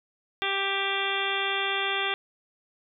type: harmonic tone with a mistuned harmonic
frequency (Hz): 392.8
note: G4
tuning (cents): +4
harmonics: 1 / 2 / 3 / 4 / 5 / 6 / 7 / 8 / 9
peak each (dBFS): -34 / -34 / -34 / -34 / -34 / -34 / -34 / -34 / -34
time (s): 0.42-2.14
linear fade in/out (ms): 0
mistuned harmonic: 8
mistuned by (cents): +53
effects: none